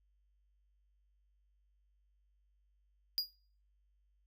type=tone with exponential decay; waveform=square; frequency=4866 Hz; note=D#8; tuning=39 cents flat; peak=-28 dBFS; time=3.18-3.33 s; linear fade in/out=0 ms; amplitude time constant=32 ms; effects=noise-tail reverb RT60 0.5 s tail -23 dB re dry + added 50 Hz sine -70 dBFS peak until 4.26 s